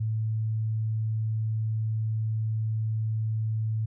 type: tone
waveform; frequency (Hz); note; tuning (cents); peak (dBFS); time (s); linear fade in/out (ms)
sine; 110; A2; 0; -25; 0-3.86; 10
effects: none